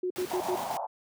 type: tone bursts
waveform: sine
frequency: 364.4 Hz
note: F#4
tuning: 26 cents flat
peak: -27 dBFS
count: 4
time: 0.03-0.556 s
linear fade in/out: 5 ms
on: 73 ms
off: 78 ms
type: noise with tremolo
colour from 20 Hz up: pink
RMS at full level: -39 dBFS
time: 0.16-0.77 s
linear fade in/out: 0 ms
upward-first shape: square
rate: 7.3 Hz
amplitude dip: 30%
type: band-pass noise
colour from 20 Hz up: pink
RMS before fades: -34 dBFS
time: 0.3-0.87 s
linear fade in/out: 20 ms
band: 640 to 960 Hz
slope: 48 dB/octave
effects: high-pass 150 Hz 12 dB/octave

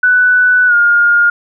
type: tone with pitch glide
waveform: sine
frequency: 1490 to 1418.6 Hz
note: F#6 to F6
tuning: +12 to +27 cents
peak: -6 dBFS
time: 0.03-1.3 s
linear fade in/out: 5 ms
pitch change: -85 cents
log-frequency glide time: 0.67-0.74 s
effects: none

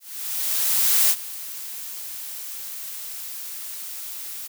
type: noise with ADSR envelope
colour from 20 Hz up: blue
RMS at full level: -17 dBFS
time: 0-4.48 s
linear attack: 1100 ms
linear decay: 54 ms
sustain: -17 dB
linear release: 17 ms
effects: none

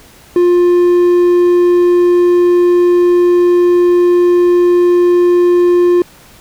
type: tone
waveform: triangle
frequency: 352.6 Hz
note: F4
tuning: 17 cents sharp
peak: -4 dBFS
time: 0.36-6.02 s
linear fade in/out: 2 ms
effects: pink hiss -41 dBFS RMS until 6.4 s

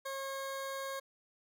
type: tone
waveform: 20% pulse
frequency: 542 Hz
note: C#5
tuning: 39 cents flat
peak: -33 dBFS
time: 0.05-1 s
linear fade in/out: 10 ms
effects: none

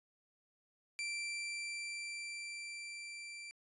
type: tone with level ramp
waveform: sawtooth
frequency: 2349 Hz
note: D7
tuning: in tune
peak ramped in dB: -34 to -43 dBFS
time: 0.99-3.51 s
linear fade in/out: 0 ms
effects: resampled to 24000 Hz

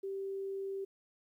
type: tone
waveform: sine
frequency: 390 Hz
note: G4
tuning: 9 cents flat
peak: -36 dBFS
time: 0.03-0.85 s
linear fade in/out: 10 ms
effects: 12-bit

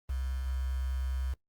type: tone with quantisation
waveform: sine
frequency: 65 Hz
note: C2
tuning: 11 cents flat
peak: -30 dBFS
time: 0.09-1.34 s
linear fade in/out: 10 ms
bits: 8
effects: noise-tail reverb RT60 0.1 s tail -22 dB re dry + Opus 32 kbps

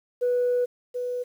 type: tone pair in turn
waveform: sine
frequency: 491.6 / 493.8 Hz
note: B4 / B4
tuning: -8 / 0 cents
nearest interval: unison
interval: 8 cents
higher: second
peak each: -19 / -26 dBFS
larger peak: first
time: 0.21-0.66 / 0.94-1.24 s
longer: first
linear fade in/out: 20 ms
effects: tanh soft clip ceiling -17 dBFS + 9-bit

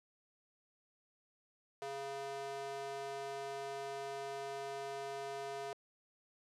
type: tone with high-pass filter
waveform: square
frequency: 138.1 Hz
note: C#3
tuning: 6 cents flat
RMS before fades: -43 dBFS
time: 1.82-5.73 s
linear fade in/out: 0 ms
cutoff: 540 Hz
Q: 5.2
effects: low-pass 9000 Hz 12 dB/octave

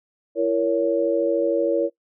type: chord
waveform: sine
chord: A# diminished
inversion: second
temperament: just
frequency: 335.6 / 466.2 / 559.4 Hz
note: E4 / A#4 / C#5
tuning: +31 / 0 / +16 cents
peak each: -23 / -22 / -21 dBFS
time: 0.35-1.9 s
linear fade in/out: 50 ms
effects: noise-tail reverb RT60 0.1 s tail -19 dB re dry

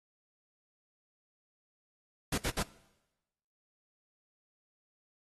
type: noise bursts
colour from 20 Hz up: pink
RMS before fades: -33 dBFS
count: 3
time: 2.32-2.627 s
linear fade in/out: 5 ms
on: 59 ms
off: 65 ms
effects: noise-tail reverb RT60 1.0 s tail -20 dB re dry + AAC 32 kbps

